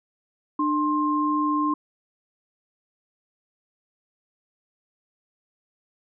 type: tone pair together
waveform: sine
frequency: 299.6 / 1056.9 Hz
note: D4 / C6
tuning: +35 / +17 cents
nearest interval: octave + minor seventh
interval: 2182 cents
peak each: -23 dBFS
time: 0.59-1.74 s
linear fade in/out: 5 ms
effects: none